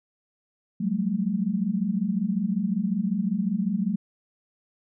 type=tone cluster; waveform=sine; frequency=179.5 / 194.1 / 219.5 Hz; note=F3 / G3 / A3; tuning=+48 / -17 / -4 cents; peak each=-29 / -26 / -27 dBFS; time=0.8-3.96 s; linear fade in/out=10 ms; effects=none